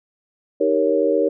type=chord; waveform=sine; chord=Eb dominant seventh; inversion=none; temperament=equal; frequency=311.1 / 392 / 466.2 / 554.4 Hz; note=Eb4 / G4 / Bb4 / Db5; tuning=0 / 0 / 0 / 0 cents; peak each=-22 / -22 / -19 / -20 dBFS; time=0.6-1.29 s; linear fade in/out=10 ms; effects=none